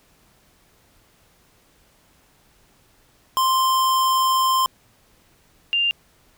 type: tone pair in turn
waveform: square / sine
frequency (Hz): 1046.5 / 2794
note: C6 / F7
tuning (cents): 0 / 0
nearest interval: octave + perfect fourth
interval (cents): 1700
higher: second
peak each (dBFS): -17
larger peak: neither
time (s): 3.37-4.66 / 5.73-5.91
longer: first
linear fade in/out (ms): 0
effects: pink hiss -58 dBFS RMS until 6.37 s